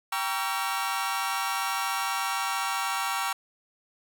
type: chord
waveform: sawtooth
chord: G diminished seventh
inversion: none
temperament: just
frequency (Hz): 784 / 940.8 / 1128.9 / 1354.7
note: G5 / Bb5 / Db6 / Fb6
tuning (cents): 0 / +16 / +31 / +47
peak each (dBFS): -29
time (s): 0.12-3.33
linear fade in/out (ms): 5
effects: none